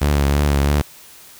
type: tone with vibrato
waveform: sawtooth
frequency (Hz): 71.6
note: D2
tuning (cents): -43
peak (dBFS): -10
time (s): 0.01-0.82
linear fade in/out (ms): 10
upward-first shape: triangle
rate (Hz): 3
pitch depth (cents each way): 52
effects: white hiss -43 dBFS RMS until 1.39 s